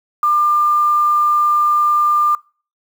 sine tone with quantisation, 1197 Hz, D6, 33 cents sharp, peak -11 dBFS, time 0.23-2.35 s, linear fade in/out 2 ms, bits 6, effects noise-tail reverb RT60 0.4 s tail -25 dB re dry

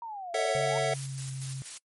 sine exponential two-way sweep, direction down then up, 953 to 523.3 to 953 Hz, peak -36 dBFS, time 0.02-0.78 s, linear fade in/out 2 ms, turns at 0.56 s
square chord, F# minor seventh, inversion first, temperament equal with one note detuned, 446.7 / 554.4 / 659.3 / 740 Hz, A4 / C#5 / E5 / F#5, +26 / 0 / 0 / 0 cents, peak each -33 / -34 / -30 / -33 dBFS, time 0.34-0.94 s, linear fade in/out 5 ms
sine tone with pitch glide, 139 to 133.57 Hz, C#3 to C3, +5 to +36 cents, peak -34 dBFS, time 0.55-1.62 s, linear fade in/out 0 ms, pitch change -69 cents, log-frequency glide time 0.72-1.28 s
blue noise with tremolo, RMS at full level -38 dBFS, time 0.94-1.78 s, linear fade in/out 2 ms, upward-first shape square, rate 4.2 Hz, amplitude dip 45%
effects noise-tail reverb RT60 0.1 s tail -24 dB re dry + MP3 48 kbps

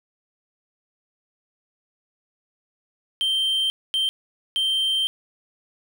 triangle tone bursts at uneven times, 3136 Hz, G7, in tune, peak -18 dBFS, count 3, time 3.21-3.7 / 3.94-4.09 / 4.56-5.07 s, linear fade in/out 0 ms, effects none

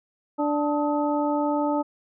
harmonic tone with a mistuned harmonic, 293.7 Hz, D4, in tune, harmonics 1 / 2 / 3 / 4, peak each -24 / -27 / -27 / -34 dBFS, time 0.38-1.83 s, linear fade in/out 20 ms, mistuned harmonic 4, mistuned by +130 cents, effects none

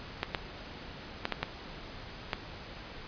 clicks, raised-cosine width 0.3 ms, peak -13 dBFS, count 6, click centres 0.231 / 0.348 / 1.254 / 1.323 / 1.43 / 2.332 s, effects pink hiss -45 dBFS RMS until 3.07 s + resampled to 11025 Hz

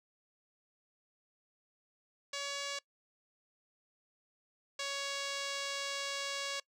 5% pulse tone pair in turn, 563 / 557.8 Hz, C#5 / C#5, +27 / +11 cents, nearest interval unison, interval 16 cents, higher first, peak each -25 / -24 dBFS, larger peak second, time 2.33-2.79 / 4.79-6.6 s, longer second, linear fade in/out 5 ms, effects noise-tail reverb RT60 0.1 s tail -23 dB re dry + low-pass 8000 Hz 12 dB/octave

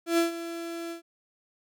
35% pulse tone with ADSR envelope, 336 Hz, E4, 33 cents sharp, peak -18 dBFS, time 0.06-1.02 s, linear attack 120 ms, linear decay 130 ms, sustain -14 dB, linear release 110 ms, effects none

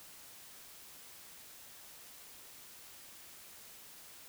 silence, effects white hiss -54 dBFS RMS until 4.28 s

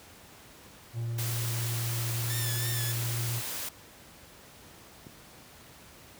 triangle tone with pitch glide, 116.54 to 117.35 Hz, A#2 to A#2, 0 to +12 cents, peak -28 dBFS, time 0.93-3.42 s, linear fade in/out 50 ms, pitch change +12 cents, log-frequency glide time 2.46-2.6 s
white noise, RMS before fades -36 dBFS, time 1.18-3.69 s, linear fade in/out 5 ms
5% pulse tone with vibrato, 1760 Hz, A6, in tune, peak -24 dBFS, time 2.3-2.92 s, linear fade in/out 2 ms, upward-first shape triangle, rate 3.2 Hz, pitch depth 72 cents each way
click, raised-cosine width 3 ms, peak -32 dBFS, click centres 5.068 s
effects pink hiss -52 dBFS RMS until 6.19 s + high-pass 60 Hz 12 dB/octave

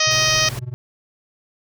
harmonic tone, 626 Hz, D#5, 10 cents sharp, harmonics 1 / 2 / 3 / 4 / 5 / 6 / 7 / 8 / 9 / 10, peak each -26 / -25 / -23 / -24 / -24 / -27 / -26 / -23 / -22 / -26 dBFS, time 0-0.49 s, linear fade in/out 5 ms
triangle tone with tremolo, 123.47 Hz, B2, in tune, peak -21 dBFS, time 0.07-0.74 s, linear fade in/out 0 ms, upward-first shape sine, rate 20 Hz, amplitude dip 90%
pink noise, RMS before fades -33 dBFS, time 0.11-0.59 s, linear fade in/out 0 ms
effects none

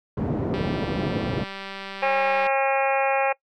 pink band-pass noise, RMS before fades -26 dBFS, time 0.17-1.44 s, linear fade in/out 5 ms, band 120 to 480 Hz, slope 12 dB/octave
click train, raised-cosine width 0.3 ms, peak -19 dBFS, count 377, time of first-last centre 0.54-2.468 s, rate 195 Hz
harmonic tone, 271.1 Hz, C#4, 38 cents flat, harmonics 2 / 3 / 4 / 5 / 6 / 7 / 8 / 9 / 10, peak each -23 / -23 / -32 / -32 / -33 / -34 / -34 / -28 / -39 dBFS, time 2.02-3.33 s, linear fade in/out 10 ms
effects noise-tail reverb RT60 0.1 s tail -22 dB re dry

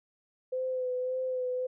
sine tone with vibrato, 509 Hz, C5, 48 cents flat, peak -29 dBFS, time 0.52-1.67 s, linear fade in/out 10 ms, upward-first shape sine, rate 1.8 Hz, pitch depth 25 cents each way, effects none

